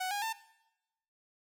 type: tone with pitch steps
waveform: sawtooth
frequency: 744 / 816 / 895.1 Hz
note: F#5 / G#5 / A5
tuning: +9 / -31 / +29 cents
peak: -29 dBFS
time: 0-0.33 s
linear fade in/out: 10 ms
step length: 110 ms
effects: noise-tail reverb RT60 0.9 s tail -18 dB re dry